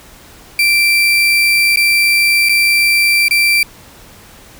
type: tone with dropouts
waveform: 35% pulse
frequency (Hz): 2349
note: D7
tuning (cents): 0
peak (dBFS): -7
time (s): 0.59-3.63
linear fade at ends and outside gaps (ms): 2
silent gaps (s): 1.76-1.771 / 2.488-2.493 / 3.283-3.309
effects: pink hiss -40 dBFS RMS until 4.59 s